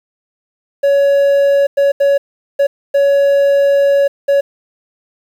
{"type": "tone bursts at uneven times", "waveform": "triangle", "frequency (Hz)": 561, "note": "C#5", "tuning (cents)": 21, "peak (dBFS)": -6, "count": 6, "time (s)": [[0.83, 1.67], [1.77, 1.92], [2, 2.18], [2.59, 2.67], [2.94, 4.08], [4.28, 4.41]], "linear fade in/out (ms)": 10, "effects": ["7-bit"]}